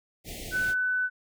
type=band-stop noise; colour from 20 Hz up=pink; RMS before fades=-39 dBFS; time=0.24-0.75 s; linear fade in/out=50 ms; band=770 to 1900 Hz; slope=96 dB/octave
type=tone; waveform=sine; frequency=1500 Hz; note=F#6; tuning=23 cents sharp; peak=-24 dBFS; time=0.51-1.1 s; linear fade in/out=50 ms
effects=none